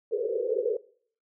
white band-pass noise, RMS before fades -28 dBFS, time 0.11-0.77 s, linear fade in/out 5 ms, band 390 to 510 Hz, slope 96 dB/octave, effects noise-tail reverb RT60 0.5 s tail -19 dB re dry

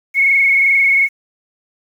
sine tone with frequency modulation, 2194 Hz, C#7, 18 cents flat, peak -9 dBFS, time 0.14-1.09 s, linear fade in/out 50 ms, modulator 22.6 Hz, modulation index 1.9, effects 7-bit

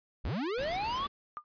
square linear sweep, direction up, 30.18 to 1173 Hz, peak -32 dBFS, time 0.24-1.07 s, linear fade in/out 10 ms
pink noise, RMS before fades -42 dBFS, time 0.57-1.08 s, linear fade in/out 20 ms
sine tone with exponential decay, 1207 Hz, D6, 47 cents sharp, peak -32 dBFS, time 1.37-1.44 s, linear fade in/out 0 ms, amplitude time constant 15 ms
effects resampled to 11025 Hz

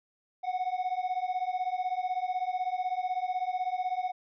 triangle beating tone pair, 729 / 745 Hz, F#5 / F#5, -26 / +12 cents, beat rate 16 Hz, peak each -30 dBFS, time 0.43-4.12 s, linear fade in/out 20 ms, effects resampled to 11025 Hz

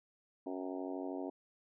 harmonic tone with a mistuned harmonic, 92.6 Hz, F#2, 2 cents sharp, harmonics 3 / 4 / 5 / 6 / 7 / 8 / 9 / 10, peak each -41 / -44 / -48 / -51 / -47 / -51 / -54 / -55 dBFS, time 0.46-1.3 s, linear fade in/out 5 ms, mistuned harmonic 9, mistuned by -44 cents, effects none

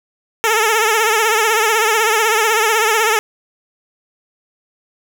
10% pulse tone with vibrato, 440 Hz, A4, in tune, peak -4 dBFS, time 0.44-3.19 s, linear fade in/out 0 ms, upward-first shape triangle, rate 16 Hz, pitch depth 100 cents each way, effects none

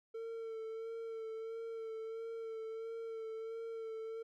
triangle tone with vibrato, 450 Hz, A4, 39 cents sharp, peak -39 dBFS, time 0.14-4.23 s, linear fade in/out 10 ms, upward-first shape sine, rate 1.5 Hz, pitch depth 24 cents each way, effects none

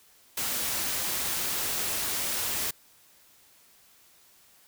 white noise, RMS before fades -30 dBFS, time 0.37-2.71 s, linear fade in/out 5 ms, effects white hiss -59 dBFS RMS until 4.67 s

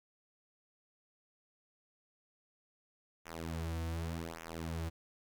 sawtooth tone with flanger, 82.41 Hz, E2, in tune, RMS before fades -40 dBFS, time 3.25-4.9 s, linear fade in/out 20 ms, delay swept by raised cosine 0.22 to 5.02 ms, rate 0.86 Hz, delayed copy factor -1, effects none

